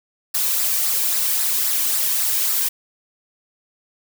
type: noise with flanger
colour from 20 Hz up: blue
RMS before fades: -20 dBFS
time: 0.34-2.69 s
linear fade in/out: 10 ms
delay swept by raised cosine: 0.31 to 1.51 ms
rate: 3.7 Hz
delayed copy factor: -0.5
effects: none